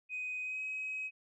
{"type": "tone with pitch glide", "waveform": "sine", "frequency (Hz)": [2504, 2540], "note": ["D#7", "D#7"], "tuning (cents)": [10, 35], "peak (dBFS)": -35, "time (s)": [0.09, 1.11], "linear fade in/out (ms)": 50, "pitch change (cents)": 25, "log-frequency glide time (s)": [0.42, 0.61], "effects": ["tanh soft clip ceiling -32 dBFS"]}